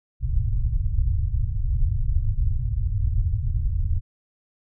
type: low-pass noise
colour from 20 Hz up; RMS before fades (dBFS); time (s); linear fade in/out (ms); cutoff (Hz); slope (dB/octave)
pink; -22; 0.2-4.01; 50; 120; 48
effects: none